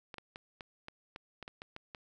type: clicks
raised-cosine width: 0.3 ms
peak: -28 dBFS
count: 11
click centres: 0.142 / 0.183 / 0.359 / 0.608 / 0.884 / 1.161 / 1.427 / 1.479 / 1.619 / 1.764 / 1.948 s
effects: none